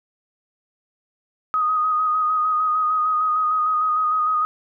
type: tone with vibrato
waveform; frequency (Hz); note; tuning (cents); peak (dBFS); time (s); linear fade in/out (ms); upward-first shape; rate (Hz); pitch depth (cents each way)
sine; 1248; D#6; +5; -17; 1.54-4.45; 0; square; 6.6; 22
effects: none